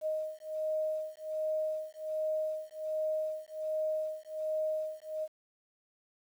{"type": "beating tone pair", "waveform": "sine", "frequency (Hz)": [622.3, 623.6], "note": ["D#5", "D#5"], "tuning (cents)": [0, 4], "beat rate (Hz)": 1.3, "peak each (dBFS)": [-35, -35], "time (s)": [0.01, 5.28], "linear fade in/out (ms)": 50, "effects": ["10-bit"]}